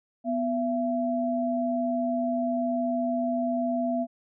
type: tone pair together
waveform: sine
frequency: 247.5 / 673.5 Hz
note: B3 / E5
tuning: +4 / +37 cents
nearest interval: octave + perfect fourth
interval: 1733 cents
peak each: -27 dBFS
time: 0.24-4.07 s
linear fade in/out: 50 ms
effects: none